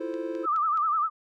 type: chord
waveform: triangle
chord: F major seventh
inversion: third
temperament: equal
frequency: 329.6 / 349.2 / 440 / 523.3 Hz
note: E4 / F4 / A4 / C5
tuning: 0 / 0 / 0 / 0 cents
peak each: -31 / -34 / -36 / -33 dBFS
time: 0-0.46 s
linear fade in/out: 10 ms
type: click train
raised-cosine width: 0.2 ms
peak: -31 dBFS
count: 4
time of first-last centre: 0.14-0.774 s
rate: 4.73 Hz
type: tone with vibrato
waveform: sine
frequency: 1244.5 Hz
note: D#6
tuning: in tune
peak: -22 dBFS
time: 0.43-1.1 s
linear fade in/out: 50 ms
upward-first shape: sine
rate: 10 Hz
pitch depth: 110 cents each way
effects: none